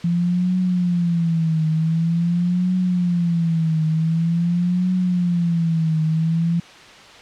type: tone with vibrato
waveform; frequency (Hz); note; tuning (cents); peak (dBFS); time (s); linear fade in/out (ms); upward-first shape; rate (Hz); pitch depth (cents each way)
sine; 170; F3; -46; -16; 0.04-6.6; 5; triangle; 0.46; 140
effects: white hiss -42 dBFS RMS until 7.21 s + low-pass 4000 Hz 12 dB/octave